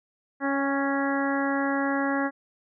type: harmonic tone with a mistuned harmonic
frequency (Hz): 277.2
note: C#4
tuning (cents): 0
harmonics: 1 / 2 / 3 / 4 / 5 / 6 / 7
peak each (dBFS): -26 / -31 / -32 / -34 / -35 / -32 / -36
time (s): 0.4-2.31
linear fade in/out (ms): 50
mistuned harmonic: 3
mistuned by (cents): -16
effects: none